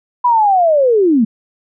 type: linear sweep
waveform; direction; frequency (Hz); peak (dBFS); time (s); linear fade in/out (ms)
sine; down; 997 to 206.6; -8; 0.24-1.25; 10
effects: none